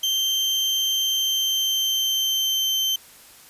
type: tone with pitch glide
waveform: 35% pulse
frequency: 3136 to 3107 Hz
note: G7 to G7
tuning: 0 to -16 cents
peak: -18 dBFS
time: 0.03-2.96 s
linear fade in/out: 5 ms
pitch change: -16 cents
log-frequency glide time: 1.04-2.76 s
effects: white hiss -48 dBFS RMS until 3.49 s + resampled to 32000 Hz